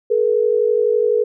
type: tone pair together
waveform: sine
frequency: 428.1 / 480 Hz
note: A4 / B4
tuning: -47 / -49 cents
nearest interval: major second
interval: 198 cents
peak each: -16 dBFS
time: 0.1-1.24 s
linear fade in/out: 10 ms
effects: none